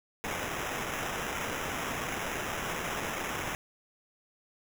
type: noise with sample-and-hold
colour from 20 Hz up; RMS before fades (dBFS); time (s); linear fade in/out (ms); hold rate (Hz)
white; -35; 0.24-3.55; 0; 4410
effects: none